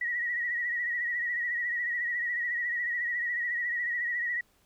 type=tone with vibrato; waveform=sine; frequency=1917 Hz; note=A#6; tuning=48 cents sharp; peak=-28 dBFS; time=0.01-4.41 s; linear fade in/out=5 ms; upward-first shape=sine; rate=14 Hz; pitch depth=49 cents each way; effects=pink hiss -67 dBFS RMS until 4.65 s